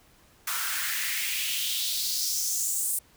white noise with high-pass filter sweep, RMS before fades -29 dBFS, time 0.47-2.99 s, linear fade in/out 5 ms, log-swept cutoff 1200 to 9200 Hz, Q 3.1, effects pink hiss -59 dBFS RMS until 3.16 s

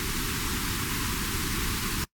pink band-stop noise, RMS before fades -30 dBFS, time 0-2.04 s, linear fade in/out 0 ms, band 390 to 960 Hz, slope 48 dB/octave, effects noise-tail reverb RT60 0.1 s tail -22 dB re dry + AAC 64 kbps

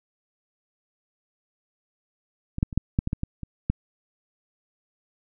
clicks, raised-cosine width 5 ms, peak -17 / -7 / -23 / -7 / -8 / -13 / -12 / -14 / -21 / -9 dBFS, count 10, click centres 2.584 / 2.629 / 2.728 / 2.776 / 2.989 / 3.074 / 3.131 / 3.234 / 3.433 / 3.7 s, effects none

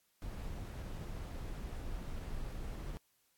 brown noise, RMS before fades -42 dBFS, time 0.22-2.97 s, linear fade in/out 0 ms, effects white hiss -75 dBFS RMS until 3.37 s + AAC 64 kbps

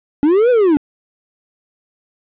triangle linear two-way sweep, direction up then down, 277.2 to 510 to 277.2 Hz, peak -7 dBFS, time 0.23-0.77 s, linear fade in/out 0 ms, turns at 0.5 s, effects resampled to 8000 Hz + 8-bit

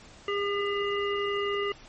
harmonic tone with a mistuned harmonic, 404.9 Hz, G#4, 44 cents flat, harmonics 1 / 3 / 5 / 7, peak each -28 / -33 / -35 / -36 dBFS, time 0.28-1.72 s, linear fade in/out 2 ms, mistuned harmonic 5, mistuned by -16 cents, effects pink hiss -51 dBFS RMS until 1.88 s + MP3 32 kbps

